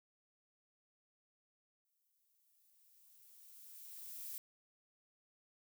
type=noise with exponential growth; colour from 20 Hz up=violet; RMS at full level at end=-45 dBFS; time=1.85-4.38 s; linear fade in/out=1 ms; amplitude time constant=550 ms; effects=none